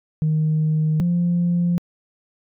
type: tone pair in turn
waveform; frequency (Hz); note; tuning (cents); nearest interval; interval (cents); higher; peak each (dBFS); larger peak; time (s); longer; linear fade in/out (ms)
sine; 155.56 / 173.91; D#3 / F3; 0 / -7; major second; 193; second; -15; neither; 0.22-1 / 1-1.78; neither; 0
effects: tanh soft clip ceiling -13 dBFS